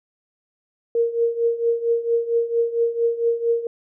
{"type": "tone with tremolo", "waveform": "sine", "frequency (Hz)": 465.8, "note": "A#4", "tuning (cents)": -1, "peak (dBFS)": -14, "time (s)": [0.95, 3.67], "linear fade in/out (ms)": 2, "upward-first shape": "triangle", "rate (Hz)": 4.4, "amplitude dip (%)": 85, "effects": []}